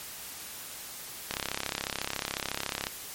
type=click train; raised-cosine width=0.2 ms; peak=-12 dBFS; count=54; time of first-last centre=1.31-2.869 s; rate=34 Hz; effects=white hiss -42 dBFS RMS until 3.14 s + MP3 64 kbps